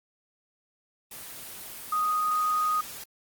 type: tone in noise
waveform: sine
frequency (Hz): 1244.5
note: D#6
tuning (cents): 0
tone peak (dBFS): -23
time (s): 1.92-2.81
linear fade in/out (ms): 5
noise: white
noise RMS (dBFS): -41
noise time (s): 1.11-3.04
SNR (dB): +15
effects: Opus 24 kbps